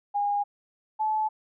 sine tone pair in turn, 816 / 864.5 Hz, G#5 / A5, -31 / -31 cents, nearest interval minor second, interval 100 cents, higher second, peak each -23 dBFS, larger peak neither, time 0.14-0.44 / 0.99-1.29 s, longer neither, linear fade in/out 20 ms, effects none

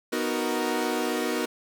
sawtooth chord, B major seventh, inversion none, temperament equal, 246.9 / 311.1 / 370 / 466.2 Hz, B3 / D#4 / F#4 / A#4, 0 / 0 / 0 / 0 cents, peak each -27 dBFS, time 0.12-1.46 s, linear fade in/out 10 ms, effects none

